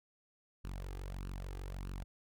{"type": "tone with flanger", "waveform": "sawtooth", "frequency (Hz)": 46.65, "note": "F#1", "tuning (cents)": 15, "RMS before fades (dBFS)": -43, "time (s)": [0.64, 2.04], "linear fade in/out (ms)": 10, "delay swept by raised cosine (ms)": [0.7, 2.5], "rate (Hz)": 1.6, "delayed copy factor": 0.65, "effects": []}